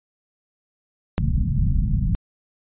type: low-pass noise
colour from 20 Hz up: pink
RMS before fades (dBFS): -20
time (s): 1.18-2.15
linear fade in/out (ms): 0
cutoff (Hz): 210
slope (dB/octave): 48
effects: resampled to 8000 Hz